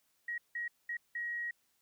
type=tone bursts at uneven times; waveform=sine; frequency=1897 Hz; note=A#6; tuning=30 cents sharp; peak=-35 dBFS; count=4; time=0.28-0.38 / 0.55-0.68 / 0.89-0.97 / 1.15-1.51 s; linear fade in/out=5 ms; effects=white hiss -75 dBFS RMS until 1.81 s